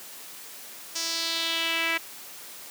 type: tone with band-pass filter sweep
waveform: sawtooth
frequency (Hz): 330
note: E4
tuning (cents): +2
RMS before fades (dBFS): -28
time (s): 0.95-1.98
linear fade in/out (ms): 10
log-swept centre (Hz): 5800 to 2200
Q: 2.8
effects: white hiss -43 dBFS RMS until 2.7 s + high-pass 200 Hz 12 dB/octave